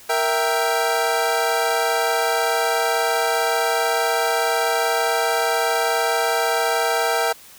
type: chord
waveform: 25% pulse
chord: E diminished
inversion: second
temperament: equal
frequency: 466.2 / 659.3 / 784 Hz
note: Bb4 / E5 / G5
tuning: 0 / 0 / 0 cents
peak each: -19 dBFS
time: 0.09-7.33 s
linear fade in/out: 10 ms
effects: white hiss -45 dBFS RMS until 7.58 s